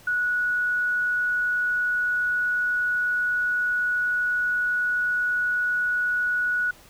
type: tone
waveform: sine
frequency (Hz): 1466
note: F#6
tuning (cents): -16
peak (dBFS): -21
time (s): 0.07-6.71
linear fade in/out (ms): 5
effects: pink hiss -51 dBFS RMS until 6.89 s